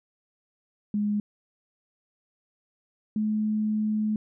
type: tone pair in turn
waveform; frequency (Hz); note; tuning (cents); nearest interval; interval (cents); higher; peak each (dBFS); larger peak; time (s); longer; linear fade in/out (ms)
sine; 207.7 / 214.2; G#3 / A3; 0 / -46; minor second; 54; second; -23; neither; 0.94-1.2 / 3.16-4.16; second; 2
effects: none